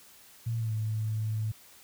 sine tone with pitch glide, 115.2 to 108.99 Hz, A#2 to A2, -20 to -16 cents, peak -28 dBFS, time 0.46-1.52 s, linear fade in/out 10 ms, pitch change -96 cents, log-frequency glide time 0.57-0.74 s, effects white hiss -55 dBFS RMS until 1.83 s

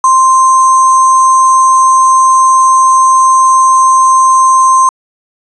sine tone with sample-and-hold, 1046.5 Hz, C6, in tune, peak -3 dBFS, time 0.04-4.89 s, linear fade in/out 2 ms, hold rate 7350 Hz, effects resampled to 22050 Hz

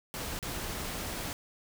pink noise with dropouts, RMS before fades -37 dBFS, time 0.14-1.33 s, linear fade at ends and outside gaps 0 ms, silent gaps 0.39-0.427 s, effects none

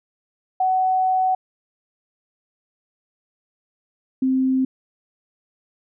sine tone pair in turn, 749 / 261.5 Hz, F#5 / C4, +21 / -1 cents, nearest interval octave + tritone, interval 1822 cents, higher first, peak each -16 dBFS, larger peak neither, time 0.6-1.35 / 4.22-4.65 s, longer first, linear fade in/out 5 ms, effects none

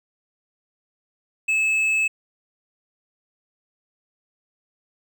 triangle tone with hard clipping, 2600 Hz, E7, 24 cents flat, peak -19 dBFS, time 1.48-2.08 s, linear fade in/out 10 ms, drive 7 dB, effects none

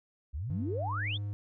sine exponential sweep, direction up, 61.74 to 3695 Hz, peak -33 dBFS, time 0.33-1.18 s, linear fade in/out 20 ms
triangle tone with pitch glide, 98 to 102.22 Hz, G2 to G#2, 0 to -27 cents, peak -31 dBFS, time 0.5-1.33 s, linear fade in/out 0 ms, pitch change +73 cents, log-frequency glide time 0.65-1.04 s
effects none

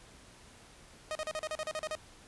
sawtooth tone bursts, 622.3 Hz, D#5, in tune, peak -30 dBFS, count 11, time 1.11-1.952 s, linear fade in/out 0 ms, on 42 ms, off 38 ms, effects pink hiss -56 dBFS RMS until 2.27 s + resampled to 24000 Hz

